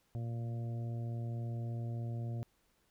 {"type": "harmonic tone with a mistuned harmonic", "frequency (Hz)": 116.54, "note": "A#2", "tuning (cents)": 0, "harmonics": [1, 2, 3, 4, 5, 6], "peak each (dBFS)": [-36, -48, -52, -58, -55, -56], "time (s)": [0.15, 2.43], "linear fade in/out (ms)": 0, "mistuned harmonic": 1, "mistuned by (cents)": 16, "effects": ["pink hiss -74 dBFS RMS until 2.9 s"]}